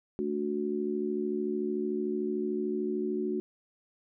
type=chord; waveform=sine; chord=D major; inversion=second; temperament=just; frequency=220.2 / 293.7 / 367.1 Hz; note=A3 / D4 / F#4; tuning=+2 / 0 / -14 cents; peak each=-34 / -35 / -31 dBFS; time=0.19-3.4 s; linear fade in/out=0 ms; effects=none